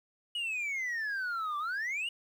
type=exponential two-way sweep; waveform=sine; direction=down then up; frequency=2931 to 1157 to 2931 Hz; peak=-29 dBFS; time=0.35-2.09 s; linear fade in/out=5 ms; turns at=1.58 s; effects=tanh soft clip ceiling -31 dBFS + 10-bit